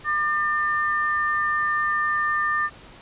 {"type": "tone pair together", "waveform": "sine", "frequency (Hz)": [1200, 1798], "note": ["D6", "A6"], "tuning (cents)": [37, 37], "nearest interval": "perfect fifth", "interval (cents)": 700, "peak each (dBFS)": -23, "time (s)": [0.04, 2.7], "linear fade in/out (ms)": 50, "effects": ["pink hiss -46 dBFS RMS until 3.01 s", "resampled to 8000 Hz"]}